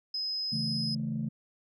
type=tone; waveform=sine; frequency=5070 Hz; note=D#8; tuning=32 cents sharp; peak=-30 dBFS; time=0.14-0.95 s; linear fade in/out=5 ms
type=chord; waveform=sine; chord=A major; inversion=first; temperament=equal with one note detuned; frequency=138.59 / 163.58 / 220 Hz; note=C#3 / E3 / A3; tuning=0 / -13 / 0 cents; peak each=-34 / -36 / -32 dBFS; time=0.52-1.29 s; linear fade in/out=10 ms
effects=tanh soft clip ceiling -23 dBFS